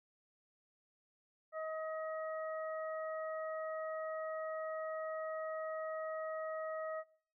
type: harmonic tone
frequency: 633 Hz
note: D#5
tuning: 30 cents sharp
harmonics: 1 / 2 / 3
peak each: -40 / -45 / -52 dBFS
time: 1.52-7.04 s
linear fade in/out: 50 ms
effects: noise-tail reverb RT60 0.5 s tail -18 dB re dry